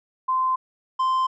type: tone pair in turn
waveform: sine / triangle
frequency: 1036 / 1040.7 Hz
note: C6 / C6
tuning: -17 / -10 cents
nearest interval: unison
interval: 7 cents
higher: second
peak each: -19 / -17 dBFS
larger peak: second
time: 0.28-0.56 / 0.99-1.27 s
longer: neither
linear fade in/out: 10 ms
effects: resampled to 16000 Hz